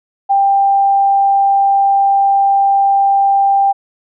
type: tone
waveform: sine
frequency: 791 Hz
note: G5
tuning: 15 cents sharp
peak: -8 dBFS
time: 0.29-3.73 s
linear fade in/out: 20 ms
effects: none